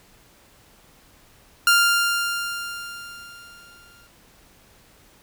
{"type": "tone with exponential decay", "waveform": "sawtooth", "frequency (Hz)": 1396.9, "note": "F6", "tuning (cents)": 0, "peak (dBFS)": -9, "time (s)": [1.67, 4.07], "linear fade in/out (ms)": 2, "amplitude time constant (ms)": 520, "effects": ["pink hiss -54 dBFS RMS until 5.22 s"]}